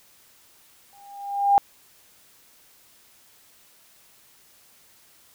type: tone with exponential growth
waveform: sine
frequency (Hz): 803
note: G5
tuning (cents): +41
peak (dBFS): -11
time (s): 0.93-1.58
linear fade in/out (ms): 0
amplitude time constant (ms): 140
effects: white hiss -56 dBFS RMS until 5.34 s